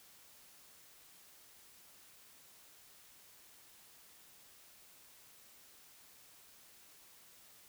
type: silence
effects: white hiss -61 dBFS RMS until 7.68 s